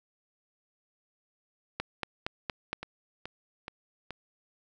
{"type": "two click trains", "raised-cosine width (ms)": 0.3, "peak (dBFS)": [-15, -22], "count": [5, 4], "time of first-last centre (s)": [[1.8, 2.73], [2.83, 4.107]], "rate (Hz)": [4.3, 2.35], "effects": []}